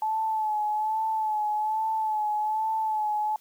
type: tone with vibrato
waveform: sine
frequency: 863 Hz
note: A5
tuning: 34 cents flat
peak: -24 dBFS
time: 0.02-3.36 s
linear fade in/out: 2 ms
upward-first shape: sine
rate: 1.2 Hz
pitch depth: 38 cents each way
effects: white hiss -60 dBFS RMS until 3.4 s + high-pass 150 Hz 12 dB/octave